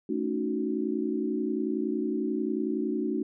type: chord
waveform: sine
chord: D# half-diminished seventh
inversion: second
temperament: equal with one note detuned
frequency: 220 / 280.1 / 311.1 / 370 Hz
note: A3 / C#4 / D#4 / F#4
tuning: 0 / +18 / 0 / 0 cents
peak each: -32 dBFS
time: 0.09-3.23 s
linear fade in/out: 5 ms
effects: none